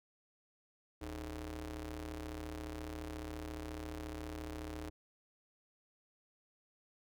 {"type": "ring-modulated tone", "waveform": "sawtooth", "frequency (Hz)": 116.54, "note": "A#2", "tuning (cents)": 0, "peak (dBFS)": -35, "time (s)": [1.01, 4.9], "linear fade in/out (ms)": 10, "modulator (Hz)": 192, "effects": []}